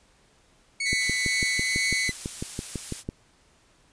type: tone with tremolo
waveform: sawtooth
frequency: 2217 Hz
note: C#7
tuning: in tune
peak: -21 dBFS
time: 0.8-2.09 s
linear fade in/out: 5 ms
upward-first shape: triangle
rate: 2.1 Hz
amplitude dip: 40%
type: tone with pitch glide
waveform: sawtooth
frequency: 2000 to 2017 Hz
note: B6 to B6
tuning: +21 to +36 cents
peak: -23 dBFS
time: 0.85-2.12 s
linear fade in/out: 20 ms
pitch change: +15 cents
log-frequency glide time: 1.56-1.61 s
type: click train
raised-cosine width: 3 ms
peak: -17 dBFS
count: 14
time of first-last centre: 0.93-3.089 s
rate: 6.02 Hz
type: noise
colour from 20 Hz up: blue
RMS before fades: -35 dBFS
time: 0.98-3.04 s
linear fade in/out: 50 ms
effects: pink hiss -61 dBFS RMS until 3.92 s + resampled to 22050 Hz